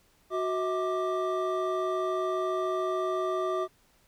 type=tone cluster; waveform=triangle; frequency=369.3 / 642 / 1182 Hz; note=F#4 / E5 / D6; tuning=-3 / -46 / +11 cents; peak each=-28 / -30 / -31 dBFS; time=0.3-3.68 s; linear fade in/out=50 ms; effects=pink hiss -65 dBFS RMS until 4.07 s